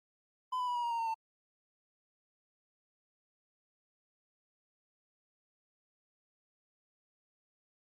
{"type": "tone with pitch steps", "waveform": "triangle", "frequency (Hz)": [1012, 994.6, 977.5, 960.7, 944.2, 928, 912.1, 896.4], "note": ["B5", "B5", "B5", "B5", "A#5", "A#5", "A#5", "A5"], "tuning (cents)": [42, 12, -18, -48, 22, -8, -38, 32], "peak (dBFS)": -30, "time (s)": [0.52, 1.144], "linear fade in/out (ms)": 10, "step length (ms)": 78, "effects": ["Opus 48 kbps"]}